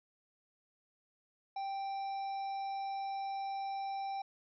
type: harmonic tone with a mistuned harmonic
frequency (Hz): 784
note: G5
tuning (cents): 0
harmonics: 1 / 3 / 5 / 7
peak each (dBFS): -36 / -54 / -57 / -57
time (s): 1.56-4.22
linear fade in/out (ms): 5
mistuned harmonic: 7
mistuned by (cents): -31
effects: none